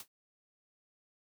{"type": "noise with exponential decay", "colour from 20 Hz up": "white", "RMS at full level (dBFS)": -41, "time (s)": [0, 0.08], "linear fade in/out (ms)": 2, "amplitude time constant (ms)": 16, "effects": []}